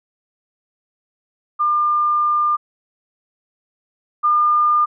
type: tone pair in turn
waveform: sine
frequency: 1200 / 1206.4 Hz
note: D6 / D6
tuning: +37 / +46 cents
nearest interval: unison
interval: 9 cents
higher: second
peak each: -14 / -12 dBFS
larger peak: second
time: 1.59-2.57 / 4.23-4.86 s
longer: first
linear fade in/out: 20 ms
effects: none